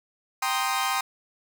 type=chord; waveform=sawtooth; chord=C minor seventh; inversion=second; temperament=equal; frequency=784 / 932.3 / 1046.5 / 1244.5 Hz; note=G5 / Bb5 / C6 / Eb6; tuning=0 / 0 / 0 / 0 cents; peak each=-25 / -29 / -25 / -26 dBFS; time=0.42-1.01 s; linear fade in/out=5 ms; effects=none